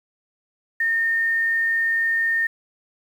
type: tone with quantisation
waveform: sine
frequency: 1826 Hz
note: A#6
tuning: 36 cents flat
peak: -18 dBFS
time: 0.8-2.47 s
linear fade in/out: 5 ms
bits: 8
effects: none